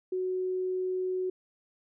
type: tone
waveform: sine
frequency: 370 Hz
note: F#4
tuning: in tune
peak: -28 dBFS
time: 0.12-1.3 s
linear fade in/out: 5 ms
effects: none